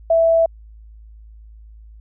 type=tone; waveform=sine; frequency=659.3 Hz; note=E5; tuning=in tune; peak=-11 dBFS; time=0.1-0.46 s; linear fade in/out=5 ms; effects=added 54 Hz sine -39 dBFS peak until 2 s